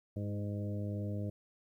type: harmonic tone with a mistuned harmonic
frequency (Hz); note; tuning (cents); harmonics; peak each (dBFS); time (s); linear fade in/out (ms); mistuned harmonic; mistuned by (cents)
102.5; G#2; -22; 1 / 2 / 3 / 4 / 5 / 6; -36 / -41 / -45 / -51 / -48 / -49; 0.16-1.3; 5; 3; +16
effects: 12-bit